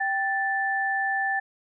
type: tone pair together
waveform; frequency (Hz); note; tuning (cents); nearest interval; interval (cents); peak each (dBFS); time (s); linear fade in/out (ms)
sine; 782.5 / 1760; G5 / A6; -3 / 0; octave + major second; 1403; -27 / -25; 0-1.4; 10
effects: none